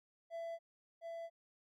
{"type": "tone with echo", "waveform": "triangle", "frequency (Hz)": 668, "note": "E5", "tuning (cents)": 23, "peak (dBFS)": -39, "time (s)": [0.3, 0.59], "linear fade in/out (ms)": 50, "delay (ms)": 710, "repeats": 1, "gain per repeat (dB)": -2, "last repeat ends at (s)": 1.3, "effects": []}